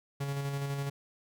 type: tone with tremolo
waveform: 45% pulse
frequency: 140 Hz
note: C#3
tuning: 18 cents sharp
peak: -31 dBFS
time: 0.2-0.9 s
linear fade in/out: 10 ms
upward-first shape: square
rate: 12 Hz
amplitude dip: 30%
effects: none